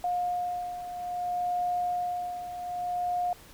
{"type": "beating tone pair", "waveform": "sine", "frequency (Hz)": [713, 713.61], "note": ["F5", "F5"], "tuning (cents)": [36, 37], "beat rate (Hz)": 0.61, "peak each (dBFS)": [-29, -35], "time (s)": [0.04, 3.33], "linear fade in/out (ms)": 2, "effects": ["pink hiss -52 dBFS RMS until 3.53 s"]}